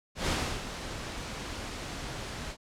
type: noise with ADSR envelope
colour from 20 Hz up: pink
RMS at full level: -28 dBFS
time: 0.15-2.57 s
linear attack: 130 ms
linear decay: 330 ms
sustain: -10 dB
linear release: 68 ms
effects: low-pass 7000 Hz 12 dB/octave